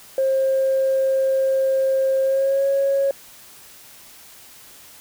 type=tone with pitch glide; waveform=sine; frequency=533 to 550.5 Hz; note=C5 to C#5; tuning=+32 to -12 cents; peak=-15 dBFS; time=0.18-3.11 s; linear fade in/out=2 ms; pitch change=+56 cents; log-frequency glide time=2.22-2.65 s; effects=tanh soft clip ceiling -12 dBFS + white hiss -45 dBFS RMS until 5 s